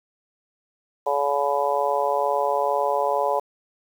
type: harmonic tone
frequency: 142.2 Hz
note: C#3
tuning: 45 cents sharp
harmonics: 3 / 4 / 5 / 6 / 7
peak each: -28 / -24 / -27 / -26 / -26 dBFS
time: 1.06-3.4 s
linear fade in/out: 10 ms
effects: 8-bit